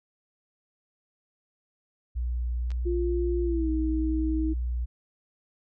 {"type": "tone with vibrato", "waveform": "sine", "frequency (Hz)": 60.2, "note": "B1", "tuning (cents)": -44, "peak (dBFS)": -26, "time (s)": [2.15, 4.86], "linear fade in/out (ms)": 20, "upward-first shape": "sine", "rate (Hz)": 2.1, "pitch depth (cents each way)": 9}
{"type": "clicks", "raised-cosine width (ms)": 0.2, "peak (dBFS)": -30, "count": 2, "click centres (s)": [2.705, 2.717]}
{"type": "tone with pitch glide", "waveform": "sine", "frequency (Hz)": [349.2, 316.5], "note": ["F4", "D#4"], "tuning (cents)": [0, 30], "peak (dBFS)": -26, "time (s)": [2.85, 4.54], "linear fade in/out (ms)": 20, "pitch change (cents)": -170, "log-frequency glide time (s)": [3.43, 3.69]}
{"effects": []}